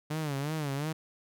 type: tone with vibrato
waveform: sawtooth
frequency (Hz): 147.3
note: D3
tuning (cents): +6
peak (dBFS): -27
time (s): 0.1-0.93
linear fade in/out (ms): 10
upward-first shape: sine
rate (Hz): 2.8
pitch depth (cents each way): 130
effects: none